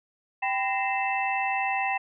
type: tone cluster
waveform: sine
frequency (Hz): 781 / 1001 / 1852 / 2063 / 2652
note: G5 / B5 / A#6 / C7 / E7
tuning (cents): -7 / +23 / -12 / -25 / +10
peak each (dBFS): -27 / -34 / -34 / -35 / -30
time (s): 0.42-1.98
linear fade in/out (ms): 10
effects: none